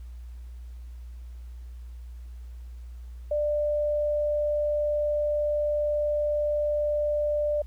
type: tone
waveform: sine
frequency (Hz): 593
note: D5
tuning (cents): +17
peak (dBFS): -23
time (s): 3.31-7.62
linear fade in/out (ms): 5
effects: added 60 Hz sine -38 dBFS peak until 7.66 s + pink hiss -64 dBFS RMS until 7.66 s